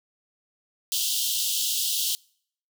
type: high-pass noise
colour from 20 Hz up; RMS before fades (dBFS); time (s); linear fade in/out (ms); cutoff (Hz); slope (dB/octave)
pink; -26; 0.92-2.15; 0; 2900; 96
effects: noise-tail reverb RT60 0.6 s tail -26 dB re dry